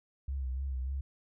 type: tone with vibrato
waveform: sine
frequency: 66 Hz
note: C2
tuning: 16 cents sharp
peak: -32 dBFS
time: 0.28-1.01 s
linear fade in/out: 5 ms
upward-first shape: sine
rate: 3.4 Hz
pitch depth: 66 cents each way
effects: none